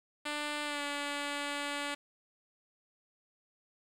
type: tone with pitch glide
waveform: 5% pulse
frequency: 296 to 287.7 Hz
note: D4 to D4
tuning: +14 to -36 cents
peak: -23 dBFS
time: 0.25-1.95 s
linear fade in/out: 10 ms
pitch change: -50 cents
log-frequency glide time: 0.64-0.82 s
effects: low-pass 9000 Hz 12 dB/octave + 10-bit